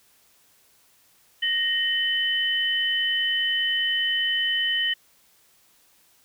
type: tone pair together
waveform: sine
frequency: 1864.7 / 3025 Hz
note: A#6 / F#7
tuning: 0 / +38 cents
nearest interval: minor sixth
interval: 838 cents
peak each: -25 / -23 dBFS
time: 1.42-4.94 s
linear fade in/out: 10 ms
effects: white hiss -60 dBFS RMS until 6.24 s